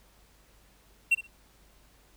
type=tone with echo; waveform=triangle; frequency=2725 Hz; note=F7; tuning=43 cents flat; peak=-17 dBFS; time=1.11-1.15 s; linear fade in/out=10 ms; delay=62 ms; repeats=2; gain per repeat=-15 dB; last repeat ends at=1.274 s; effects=added 50 Hz sine -62 dBFS peak until 2.16 s + pink hiss -62 dBFS RMS until 2.16 s